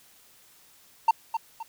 triangle tone with echo, 908 Hz, A#5, 46 cents flat, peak -13 dBFS, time 1.08-1.11 s, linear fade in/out 5 ms, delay 260 ms, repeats 2, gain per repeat -9 dB, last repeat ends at 1.63 s, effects white hiss -57 dBFS RMS until 1.68 s

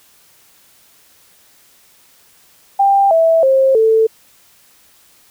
sine tone with pitch steps, 792 / 655 / 533 / 444.1 Hz, G5 / E5 / C5 / A4, +18 / -11 / +32 / +16 cents, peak -8 dBFS, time 2.79-4.07 s, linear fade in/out 10 ms, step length 320 ms, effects white hiss -50 dBFS RMS until 5.3 s

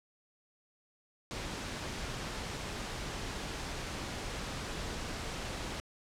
pink noise, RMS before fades -39 dBFS, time 1.31-5.8 s, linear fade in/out 0 ms, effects low-pass 7000 Hz 12 dB/octave

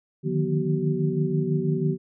sine tone cluster, 150.2 / 156.3 / 179.6 / 241.4 / 381.5 Hz, D3 / D#3 / F3 / B3 / G4, +39 / +8 / +49 / -39 / -47 cents, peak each -26 / -27 / -29 / -30 / -28 dBFS, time 0.23-1.98 s, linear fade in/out 50 ms, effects none

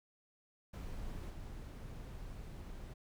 brown noise with level steps, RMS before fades -44 / -47 dBFS, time 0.73-2.94 s, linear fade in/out 10 ms, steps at 1.3 s, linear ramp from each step 5 ms, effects none

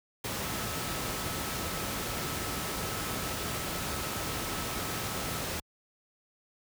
sine tone in noise, 1299 Hz, E6, 26 cents flat, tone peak -44 dBFS, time 0.44-5.42 s, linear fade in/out 5 ms, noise pink, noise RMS -34 dBFS, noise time 0.24-5.6 s, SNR -13 dB, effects high-pass 60 Hz 12 dB/octave

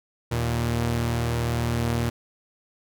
sawtooth tone pair together, 78.78 / 117.7 Hz, D#2 / A#2, +22 / +17 cents, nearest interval perfect fifth, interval 695 cents, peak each -25 / -20 dBFS, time 0.31-2.1 s, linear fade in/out 10 ms, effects none

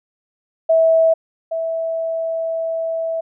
sine tone pair in turn, 651 / 654.8 Hz, E5 / E5, -22 / -12 cents, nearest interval unison, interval 10 cents, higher second, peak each -10 / -19 dBFS, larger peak first, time 0.69-1.14 / 1.51-3.21 s, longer second, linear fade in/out 10 ms, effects none

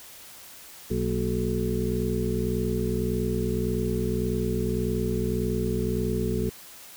harmonic tone with a mistuned harmonic, 61.74 Hz, B1, in tune, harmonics 1 / 2 / 3 / 4 / 6 / 7, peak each -31 / -31 / -31 / -31 / -31 / -31 dBFS, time 0.9-6.5 s, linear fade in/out 10 ms, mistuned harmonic 4, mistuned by -91 cents, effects white hiss -46 dBFS RMS until 6.96 s

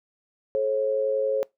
sine tone pair together, 429.9 / 541.2 Hz, A4 / C#5, -40 / -42 cents, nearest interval major third, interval 398 cents, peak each -27 / -22 dBFS, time 0.55-1.43 s, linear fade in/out 0 ms, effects noise-tail reverb RT60 0.2 s tail -25 dB re dry

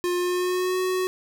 square tone with pitch glide, 355 to 370.3 Hz, F4 to F#4, +28 to +1 cents, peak -23 dBFS, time 0.04-1.07 s, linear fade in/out 0 ms, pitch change +73 cents, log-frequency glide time 0.16-0.8 s, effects none

